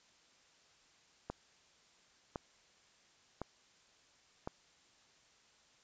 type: click train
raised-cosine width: 1 ms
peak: -25 dBFS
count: 4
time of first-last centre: 1.3-4.475 s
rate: 0.945 Hz
effects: white hiss -67 dBFS RMS until 5.83 s + resampled to 16000 Hz